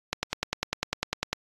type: click train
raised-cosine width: 0.2 ms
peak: -8 dBFS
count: 13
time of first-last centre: 0.13-1.33 s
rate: 10 Hz
effects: AAC 32 kbps